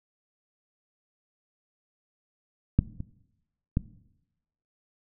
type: clicks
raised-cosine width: 5 ms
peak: -6 / -22 / -11 dBFS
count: 3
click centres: 2.79 / 3.004 / 3.771 s
effects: noise-tail reverb RT60 0.9 s tail -18 dB re dry